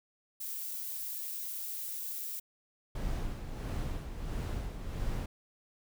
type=noise; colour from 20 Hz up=violet; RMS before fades=-39 dBFS; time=0.4-2.4 s; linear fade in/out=10 ms
type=noise with tremolo; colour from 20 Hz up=brown; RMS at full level=-34 dBFS; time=2.95-5.26 s; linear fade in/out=5 ms; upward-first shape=sine; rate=1.5 Hz; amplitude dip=55%
effects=none